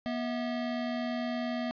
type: tone pair together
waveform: square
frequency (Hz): 241.6 / 645.9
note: B3 / E5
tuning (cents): -38 / -35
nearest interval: octave + perfect fourth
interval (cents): 1703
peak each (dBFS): -33 / -37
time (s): 0.06-1.71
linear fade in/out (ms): 0
effects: resampled to 11025 Hz + 11-bit